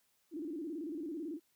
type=tone with vibrato; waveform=sine; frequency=314.9 Hz; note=D#4; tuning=21 cents sharp; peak=-38 dBFS; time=0.31-1.4 s; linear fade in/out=50 ms; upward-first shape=square; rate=18 Hz; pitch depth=130 cents each way; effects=white hiss -75 dBFS RMS until 1.55 s